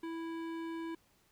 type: tone with hard clipping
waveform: sine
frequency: 329.6 Hz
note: E4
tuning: in tune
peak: -40 dBFS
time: 0.03-0.95 s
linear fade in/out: 5 ms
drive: 15 dB
effects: pink hiss -70 dBFS RMS until 1.31 s